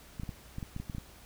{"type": "clicks", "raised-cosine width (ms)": 5, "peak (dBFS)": -25, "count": 10, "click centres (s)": [0.198, 0.234, 0.292, 0.584, 0.628, 0.764, 0.8, 0.898, 0.949, 0.983], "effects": ["added 60 Hz sine -57 dBFS peak until 1.25 s", "pink hiss -55 dBFS RMS until 1.25 s"]}